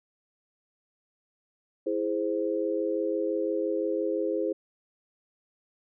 sine chord, E augmented, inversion none, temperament equal with one note detuned, 329.6 / 415.3 / 521.4 Hz, E4 / G#4 / B#4, 0 / 0 / -6 cents, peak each -30 dBFS, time 1.86-4.53 s, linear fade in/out 10 ms, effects none

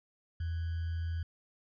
sine tone with sample-and-hold, 83.2 Hz, E2, 17 cents sharp, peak -32 dBFS, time 0.4-1.23 s, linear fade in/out 5 ms, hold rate 1575 Hz, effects resampled to 11025 Hz

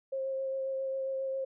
sine tone with vibrato, 534 Hz, C5, 35 cents sharp, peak -31 dBFS, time 0.12-1.45 s, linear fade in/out 10 ms, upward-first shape sine, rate 7.4 Hz, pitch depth 12 cents each way, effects none

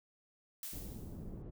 blue noise with exponential decay, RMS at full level -42 dBFS, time 0.63-1.42 s, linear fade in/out 2 ms, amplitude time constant 170 ms
pink low-pass noise, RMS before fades -46 dBFS, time 0.72-1.51 s, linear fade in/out 20 ms, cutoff 320 Hz, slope 12 dB/octave
effects none

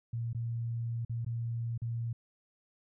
sine tone with dropouts, 116.54 Hz, A#2, in tune, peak -32 dBFS, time 0.13-2.13 s, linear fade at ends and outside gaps 5 ms, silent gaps 0.331-0.347 / 1.05-1.095 / 1.248-1.263 / 1.778-1.818 s, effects none

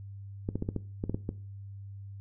clicks, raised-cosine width 3 ms, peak -18 dBFS, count 9, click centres 0.489 / 0.556 / 0.624 / 0.689 / 0.763 / 1.039 / 1.096 / 1.145 / 1.291 s, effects noise-tail reverb RT60 0.4 s tail -18 dB re dry + added 99 Hz sine -41 dBFS peak until 2.2 s

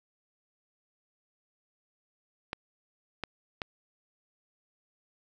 clicks, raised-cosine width 0.3 ms, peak -17 dBFS, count 3, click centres 2.531 / 3.237 / 3.618 s, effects none

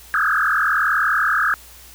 sine tone with frequency modulation, 1455 Hz, F#6, 29 cents flat, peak -15 dBFS, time 0.14-1.54 s, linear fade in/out 0 ms, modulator 40.3 Hz, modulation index 5.8, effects added 60 Hz sine -47 dBFS peak until 1.94 s + white hiss -44 dBFS RMS until 1.94 s

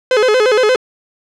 45% pulse tone with vibrato, 466.2 Hz, A#4, in tune, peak -9 dBFS, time 0.11-0.76 s, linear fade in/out 2 ms, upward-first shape square, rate 8.6 Hz, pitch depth 160 cents each way, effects low-pass 5000 Hz 12 dB/octave

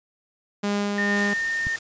sawtooth tone with tremolo, 203.7 Hz, G#3, 33 cents flat, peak -18 dBFS, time 0.63-1.34 s, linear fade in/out 10 ms, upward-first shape sine, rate 2.3 Hz, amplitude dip 25%
sine tone, 1824 Hz, A#6, 38 cents flat, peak -23 dBFS, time 0.98-1.76 s, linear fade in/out 2 ms
white noise, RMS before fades -36 dBFS, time 1.16-1.79 s, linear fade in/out 5 ms
click, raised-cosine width 5 ms, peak -19 dBFS, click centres 1.669 s
effects resampled to 16000 Hz

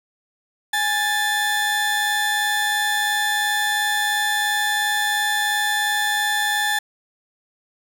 30% pulse tone pair together, 829 / 1760.9 Hz, G#5 / A6, -3 / +1 cents, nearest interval octave + minor second, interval 1304 cents, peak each -21 / -18 dBFS, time 0.73-6.79 s, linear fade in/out 5 ms, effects none

